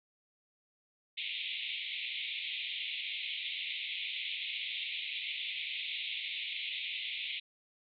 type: band-pass noise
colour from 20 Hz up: white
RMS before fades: -39 dBFS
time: 1.17-7.4 s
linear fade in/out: 10 ms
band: 2100 to 3800 Hz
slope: 96 dB/octave
effects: none